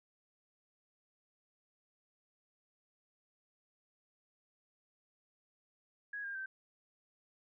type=tone with pitch steps; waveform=sine; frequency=1661.2 / 1606.5 / 1553.5 Hz; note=G#6 / G6 / G6; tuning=0 / +42 / -16 cents; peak=-39 dBFS; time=6.13-6.46 s; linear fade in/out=5 ms; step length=110 ms; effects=none